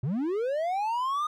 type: linear sweep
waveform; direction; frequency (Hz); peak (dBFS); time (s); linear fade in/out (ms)
triangle; up; 112.7 to 1238; -24; 0.03-1.27; 5
effects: none